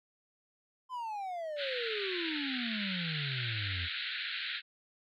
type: exponential sweep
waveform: triangle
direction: down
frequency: 1040 to 82.41 Hz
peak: -34 dBFS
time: 0.89-3.89 s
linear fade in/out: 50 ms
type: band-pass noise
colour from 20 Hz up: white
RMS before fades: -38 dBFS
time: 1.56-4.62 s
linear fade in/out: 50 ms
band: 1400 to 4200 Hz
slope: 96 dB/octave
effects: none